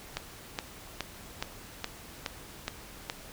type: click train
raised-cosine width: 0.2 ms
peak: -14 dBFS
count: 8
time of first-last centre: 0.17-3.099 s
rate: 2.39 Hz
effects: pink hiss -48 dBFS RMS until 3.32 s